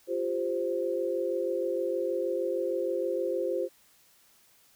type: chord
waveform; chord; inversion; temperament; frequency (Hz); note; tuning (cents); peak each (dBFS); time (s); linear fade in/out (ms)
sine; F suspended second; none; equal with one note detuned; 349.2 / 395.6 / 523.3; F4 / G4 / C5; 0 / +16 / 0; -32 / -33 / -30; 0.07-3.69; 50
effects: white hiss -62 dBFS RMS until 4.75 s